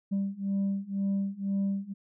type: beating tone pair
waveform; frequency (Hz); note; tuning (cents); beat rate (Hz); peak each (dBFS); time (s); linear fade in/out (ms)
sine; 196 / 198; G3 / G3; 0 / +18; 2; -29 / -28; 0.11-1.94; 20
effects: tanh soft clip ceiling -24 dBFS